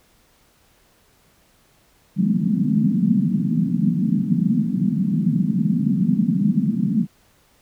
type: band-pass noise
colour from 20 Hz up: white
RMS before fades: -19 dBFS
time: 2.16-7.07 s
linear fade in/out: 50 ms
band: 160 to 230 Hz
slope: 48 dB/octave
effects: pink hiss -58 dBFS RMS until 7.61 s